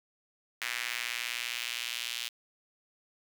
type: tone with high-pass filter sweep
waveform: square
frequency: 59.9 Hz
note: A#1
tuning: 48 cents sharp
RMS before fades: -36 dBFS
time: 0.61-2.29 s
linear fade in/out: 10 ms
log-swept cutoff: 2000 to 3100 Hz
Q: 2.1
effects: 9-bit